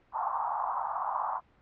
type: band-pass noise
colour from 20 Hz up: white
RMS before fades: -32 dBFS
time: 0.12-1.41 s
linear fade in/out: 50 ms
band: 770 to 1100 Hz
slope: 48 dB/octave
effects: pink hiss -64 dBFS RMS until 1.61 s + low-pass 2000 Hz 12 dB/octave